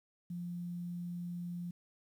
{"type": "tone with quantisation", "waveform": "sine", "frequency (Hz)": 174.7, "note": "F3", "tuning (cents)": 1, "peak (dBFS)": -38, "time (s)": [0.3, 1.71], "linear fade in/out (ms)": 5, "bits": 11, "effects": []}